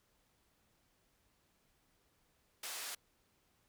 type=band-pass noise; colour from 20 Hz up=white; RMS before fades=-44 dBFS; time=2.63-2.95 s; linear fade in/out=5 ms; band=550 to 10000 Hz; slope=12 dB/octave; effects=pink hiss -75 dBFS RMS until 3.68 s